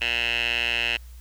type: tone with band-pass filter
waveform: 10% pulse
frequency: 118 Hz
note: A#2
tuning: 22 cents sharp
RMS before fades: -25 dBFS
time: 0.01-0.97 s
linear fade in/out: 5 ms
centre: 2600 Hz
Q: 9.3
effects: added 60 Hz sine -40 dBFS peak until 1.2 s + white hiss -56 dBFS RMS until 1.2 s